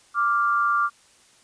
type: tone pair together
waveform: sine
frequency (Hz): 1173.9 / 1396.9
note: D6 / F6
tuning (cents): -1 / 0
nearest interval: minor third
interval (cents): 301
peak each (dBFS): -20 / -23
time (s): 0.14-0.9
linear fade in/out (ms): 50
effects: white hiss -56 dBFS RMS until 1.43 s + resampled to 22050 Hz